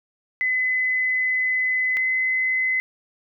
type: tone pair in turn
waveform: sine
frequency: 2021 / 2037 Hz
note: B6 / C7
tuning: +39 / -47 cents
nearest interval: unison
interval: 14 cents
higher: second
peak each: -19 / -19 dBFS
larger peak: neither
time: 0.41-1.97 / 1.97-2.8 s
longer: first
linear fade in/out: 0 ms
effects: none